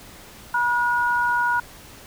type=tone pair together; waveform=sine; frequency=964.4 / 1445 Hz; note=B5 / F#6; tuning=-41 / -41 cents; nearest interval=perfect fifth; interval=700 cents; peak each=-21 dBFS; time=0.54-1.6 s; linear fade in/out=5 ms; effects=pink hiss -44 dBFS RMS until 2.06 s